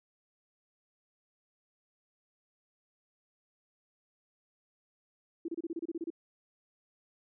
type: tone bursts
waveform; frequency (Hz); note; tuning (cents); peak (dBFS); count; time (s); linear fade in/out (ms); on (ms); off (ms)
sine; 333.2; E4; +19; -33; 11; 5.45-6.103; 5; 33; 29
effects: none